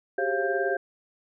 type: tone cluster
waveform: sine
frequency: 384.7 / 403.1 / 538 / 691 / 1583 Hz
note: G4 / G4 / C5 / F5 / G6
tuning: -33 / +48 / +48 / -19 / +17 cents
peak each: -30 dBFS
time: 0.18-0.77 s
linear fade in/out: 5 ms
effects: none